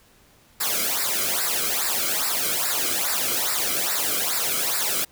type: noise with flanger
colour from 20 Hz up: white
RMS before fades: -24 dBFS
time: 0.6-5.05 s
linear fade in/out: 10 ms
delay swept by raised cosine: 0.31 to 1.13 ms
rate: 2.4 Hz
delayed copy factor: -0.85
effects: pink hiss -56 dBFS RMS until 5.11 s

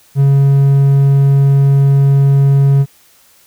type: tone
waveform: triangle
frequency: 138.59 Hz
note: C#3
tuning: in tune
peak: -4 dBFS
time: 0.15-2.86 s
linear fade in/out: 50 ms
effects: white hiss -48 dBFS RMS until 3.46 s

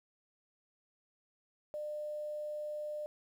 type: tone with quantisation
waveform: sine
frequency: 600 Hz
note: D5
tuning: 37 cents sharp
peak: -37 dBFS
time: 1.74-3.06 s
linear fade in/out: 0 ms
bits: 11
effects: none

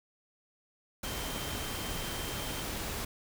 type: tone in noise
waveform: sine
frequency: 3136 Hz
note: G7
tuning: in tune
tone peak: -45 dBFS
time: 1.04-2.63 s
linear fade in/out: 5 ms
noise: pink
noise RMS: -37 dBFS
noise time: 1.03-3.05 s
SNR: -11 dB
effects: none

